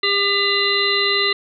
harmonic tone with a mistuned harmonic, 400.4 Hz, G4, 37 cents sharp, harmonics 1 / 3 / 5 / 7 / 9 / 10, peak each -23 / -25 / -21 / -24 / -26 / -20 dBFS, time 0.03-1.33 s, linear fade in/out 5 ms, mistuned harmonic 10, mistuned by +15 cents, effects none

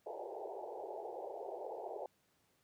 pink band-pass noise, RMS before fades -45 dBFS, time 0.06-2.06 s, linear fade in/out 2 ms, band 360 to 890 Hz, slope 96 dB/octave, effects pink hiss -75 dBFS RMS until 2.63 s + high-pass 100 Hz 12 dB/octave

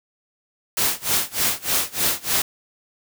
white noise with tremolo, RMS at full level -19 dBFS, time 0.77-2.42 s, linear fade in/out 2 ms, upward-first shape sine, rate 3.3 Hz, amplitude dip 95%, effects none

